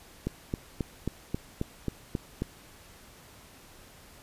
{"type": "click train", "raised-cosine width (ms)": 3, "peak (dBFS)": -16, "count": 9, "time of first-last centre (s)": [0.27, 2.421], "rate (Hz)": 3.72, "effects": ["pink hiss -53 dBFS RMS until 4.22 s", "resampled to 32000 Hz"]}